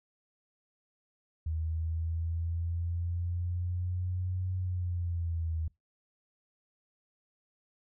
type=linear two-way sweep; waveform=sine; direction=up then down; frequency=79.4 to 92.5 to 79.4 Hz; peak=-30 dBFS; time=1.46-5.68 s; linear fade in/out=5 ms; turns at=4.55 s; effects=noise-tail reverb RT60 0.2 s tail -24 dB re dry